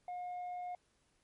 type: tone with tanh clipping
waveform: sine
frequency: 717 Hz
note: F5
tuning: 45 cents sharp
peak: -40 dBFS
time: 0.08-0.75 s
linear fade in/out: 2 ms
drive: 2 dB
effects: pink hiss -75 dBFS RMS until 1.23 s + MP3 48 kbps